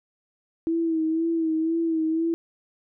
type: tone with vibrato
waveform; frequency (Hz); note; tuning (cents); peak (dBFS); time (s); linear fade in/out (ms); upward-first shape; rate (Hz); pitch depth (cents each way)
sine; 324.9; E4; -25; -21; 0.67-2.34; 0; sine; 2; 43
effects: none